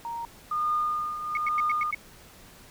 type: tone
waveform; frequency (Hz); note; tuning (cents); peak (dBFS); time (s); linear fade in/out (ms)
sine; 932.3; A#5; 0; -31; 0.05-0.25; 0
type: tone with tremolo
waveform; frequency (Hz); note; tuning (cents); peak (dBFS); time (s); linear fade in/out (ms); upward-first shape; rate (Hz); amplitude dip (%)
sine; 1219; D#6; -36; -22; 0.51-1.91; 5; triangle; 1.1; 70
type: tone bursts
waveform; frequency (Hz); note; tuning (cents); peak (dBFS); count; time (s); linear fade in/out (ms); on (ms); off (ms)
sine; 2200; C#7; -14; -25; 6; 1.35-1.947; 2; 22; 93
effects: tanh soft clip ceiling -15 dBFS + pink hiss -51 dBFS RMS until 2.7 s